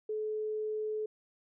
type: tone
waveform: sine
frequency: 429.9 Hz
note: A4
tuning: 40 cents flat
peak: -32 dBFS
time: 0.09-1.06 s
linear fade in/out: 5 ms
effects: none